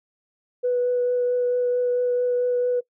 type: tone with vibrato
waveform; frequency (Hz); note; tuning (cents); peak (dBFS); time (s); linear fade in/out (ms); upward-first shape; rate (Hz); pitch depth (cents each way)
sine; 492.5; B4; -5; -18; 0.63-2.81; 20; triangle; 4.5; 11
effects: noise-tail reverb RT60 0.1 s tail -21 dB re dry + tanh soft clip ceiling -14 dBFS